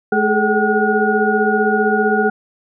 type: tone cluster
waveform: sine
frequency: 213.9 / 415.5 / 430.9 / 760 / 1445 Hz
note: A3 / G#4 / A4 / F#5 / F#6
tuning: -49 / +1 / -36 / +46 / -41 cents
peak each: -19 dBFS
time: 0.12-2.3 s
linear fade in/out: 5 ms
effects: none